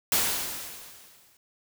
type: noise with exponential decay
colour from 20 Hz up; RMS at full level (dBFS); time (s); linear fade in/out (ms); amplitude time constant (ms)
white; -22; 0.12-1.37; 2; 270
effects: none